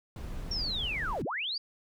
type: noise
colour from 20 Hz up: brown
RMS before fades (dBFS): -38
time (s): 0.16-1.22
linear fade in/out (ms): 2
type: linear two-way sweep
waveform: sine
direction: down then up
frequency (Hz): 5610 to 110 to 4853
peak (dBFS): -31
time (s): 0.51-1.58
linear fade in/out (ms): 5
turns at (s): 1.24
effects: none